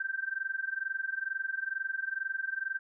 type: tone with amplitude modulation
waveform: sine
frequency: 1565 Hz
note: G6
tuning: 3 cents flat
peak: -28 dBFS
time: 0-2.79 s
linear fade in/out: 5 ms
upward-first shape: sine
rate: 22.2 Hz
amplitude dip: 90%
effects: none

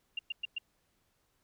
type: tone bursts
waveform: sine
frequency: 2794 Hz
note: F7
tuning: in tune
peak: -32 dBFS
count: 4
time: 0.17-0.584 s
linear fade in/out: 5 ms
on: 21 ms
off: 110 ms
effects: pink hiss -75 dBFS RMS until 1.43 s

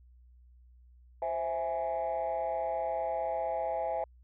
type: chord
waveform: sine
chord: C augmented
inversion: none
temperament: equal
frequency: 523.3 / 659.3 / 830.6 Hz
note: C5 / E5 / G#5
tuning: 0 / 0 / 0 cents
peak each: -35 / -32 / -33 dBFS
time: 1.22-4.04 s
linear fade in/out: 2 ms
effects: tanh soft clip ceiling -25 dBFS + added 61 Hz sine -55 dBFS peak until 4.23 s

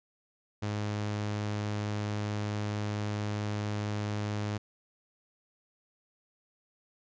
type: tone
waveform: sawtooth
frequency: 104.5 Hz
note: G#2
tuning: 11 cents sharp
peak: -27 dBFS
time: 0.62-4.58 s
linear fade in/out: 10 ms
effects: resampled to 16000 Hz

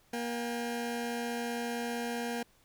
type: tone pair together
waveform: 20% pulse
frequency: 237.1 / 802.1 Hz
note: A#3 / G5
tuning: +30 / +40 cents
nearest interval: octave + major sixth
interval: 2110 cents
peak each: -29 / -36 dBFS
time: 0.13-2.43 s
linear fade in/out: 5 ms
effects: pink hiss -66 dBFS RMS until 2.64 s

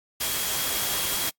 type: tone in noise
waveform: sine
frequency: 3279 Hz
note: G#7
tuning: 23 cents flat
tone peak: -36 dBFS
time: 0.2-1.3 s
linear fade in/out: 10 ms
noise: white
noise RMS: -27 dBFS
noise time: 0.2-1.3 s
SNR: -12 dB
effects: noise-tail reverb RT60 0.1 s tail -23 dB re dry + AAC 64 kbps

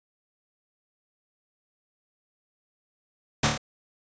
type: noise with echo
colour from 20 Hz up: pink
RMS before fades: -21 dBFS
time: 3.43-3.47 s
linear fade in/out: 5 ms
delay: 27 ms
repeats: 4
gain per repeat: -3 dB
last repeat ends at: 3.578 s
effects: resampled to 16000 Hz

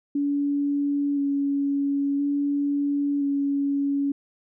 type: tone with vibrato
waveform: sine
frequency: 283 Hz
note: C#4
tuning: 36 cents sharp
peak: -21 dBFS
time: 0.15-4.12 s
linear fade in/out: 5 ms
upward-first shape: square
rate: 0.49 Hz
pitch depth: 13 cents each way
effects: none

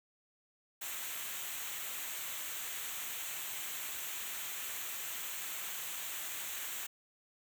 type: noise with comb filter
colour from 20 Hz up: white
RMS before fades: -41 dBFS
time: 0.81-6.87 s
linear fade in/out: 10 ms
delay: 0.2 ms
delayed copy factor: -0.65
effects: none

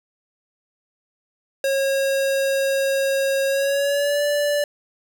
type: tone with pitch glide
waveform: square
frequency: 544 to 583 Hz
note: C#5 to D5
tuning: -33 to -13 cents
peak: -19 dBFS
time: 1.64-4.64 s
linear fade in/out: 2 ms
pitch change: +120 cents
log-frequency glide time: 3.47-4.23 s
effects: none

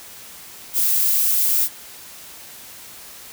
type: noise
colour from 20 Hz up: violet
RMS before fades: -18 dBFS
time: 0.73-1.69 s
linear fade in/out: 50 ms
effects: white hiss -40 dBFS RMS until 3.32 s

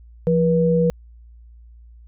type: tone pair together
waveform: sine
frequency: 171 / 483.7 Hz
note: F3 / B4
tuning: -36 / -36 cents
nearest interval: octave + tritone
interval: 1800 cents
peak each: -17 dBFS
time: 0.27-0.9 s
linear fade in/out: 0 ms
effects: added 58 Hz sine -42 dBFS peak until 2.07 s

